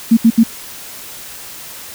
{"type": "tone bursts", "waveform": "sine", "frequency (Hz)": 227.6, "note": "A#3", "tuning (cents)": -41, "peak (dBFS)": -4, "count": 3, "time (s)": [0.11, 0.437], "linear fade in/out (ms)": 10, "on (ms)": 61, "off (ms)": 72, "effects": ["white hiss -32 dBFS RMS until 1.94 s"]}